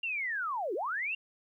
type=linear two-way sweep; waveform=sine; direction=down then up; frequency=2816 to 329.3 to 2816 Hz; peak=-31 dBFS; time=0.03-1.15 s; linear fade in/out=5 ms; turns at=0.74 s; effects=12-bit